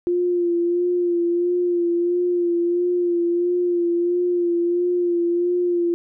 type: tone with vibrato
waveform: sine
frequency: 349.2 Hz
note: F4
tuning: in tune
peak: -17 dBFS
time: 0.07-5.94 s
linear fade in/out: 0 ms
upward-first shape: sine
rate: 1.5 Hz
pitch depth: 30 cents each way
effects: none